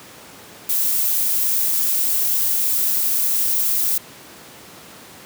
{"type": "noise", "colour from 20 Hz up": "violet", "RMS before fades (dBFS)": -19, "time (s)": [0.69, 3.98], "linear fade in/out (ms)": 5, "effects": ["pink hiss -41 dBFS RMS until 5.25 s", "high-pass 150 Hz 12 dB/octave"]}